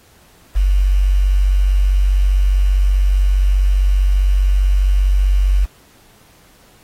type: tone with quantisation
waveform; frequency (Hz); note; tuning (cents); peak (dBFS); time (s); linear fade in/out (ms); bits
sine; 47.61; G1; -50; -10; 0.55-5.66; 20; 6
effects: pink hiss -50 dBFS RMS until 6.83 s + AAC 48 kbps